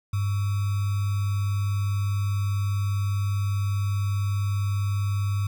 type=tone with sample-and-hold; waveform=sine; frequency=100.1 Hz; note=G2; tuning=37 cents sharp; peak=-22 dBFS; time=0.13-5.47 s; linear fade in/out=5 ms; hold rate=1225 Hz; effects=none